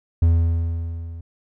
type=tone with level ramp; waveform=triangle; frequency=83.4 Hz; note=E2; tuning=21 cents sharp; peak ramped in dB=-9 to -30 dBFS; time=0.22-1.21 s; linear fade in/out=5 ms; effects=none